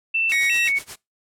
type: tone with vibrato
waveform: sine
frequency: 2437 Hz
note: D#7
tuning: 37 cents flat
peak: -18 dBFS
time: 0.14-0.79 s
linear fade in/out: 10 ms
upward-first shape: square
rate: 2.8 Hz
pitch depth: 160 cents each way
type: noise with tremolo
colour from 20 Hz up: white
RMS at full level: -34 dBFS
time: 0.29-0.96 s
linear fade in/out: 5 ms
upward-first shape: sine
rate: 8.4 Hz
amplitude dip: 95%
type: tone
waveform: sawtooth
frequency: 1898 Hz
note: A#6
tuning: 31 cents sharp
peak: -20 dBFS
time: 0.32-0.69 s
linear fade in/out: 0 ms
effects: noise-tail reverb RT60 0.2 s tail -23 dB re dry + low-pass 11000 Hz 12 dB/octave